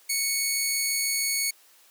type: tone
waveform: 10% pulse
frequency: 2217 Hz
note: C#7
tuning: in tune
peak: -15 dBFS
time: 0.09-1.51 s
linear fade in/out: 10 ms
effects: white hiss -57 dBFS RMS until 1.9 s + high-pass 400 Hz 12 dB/octave